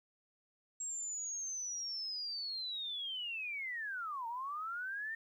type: linear two-way sweep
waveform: sine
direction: down then up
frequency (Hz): 7600 to 901 to 1829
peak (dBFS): -38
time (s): 0.8-5.15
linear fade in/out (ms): 5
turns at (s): 4.27
effects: 12-bit